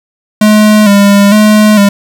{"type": "tone with vibrato", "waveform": "square", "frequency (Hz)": 206.8, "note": "G#3", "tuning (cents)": -7, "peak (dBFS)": -3, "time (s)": [0.41, 1.89], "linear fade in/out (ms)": 5, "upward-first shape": "square", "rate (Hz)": 1.1, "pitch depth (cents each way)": 48, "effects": ["7-bit"]}